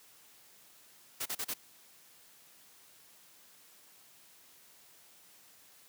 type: noise bursts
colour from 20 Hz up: white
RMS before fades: -36 dBFS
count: 4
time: 1.2-1.54 s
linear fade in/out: 10 ms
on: 58 ms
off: 36 ms
effects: white hiss -60 dBFS RMS until 5.88 s + high-pass 100 Hz 12 dB/octave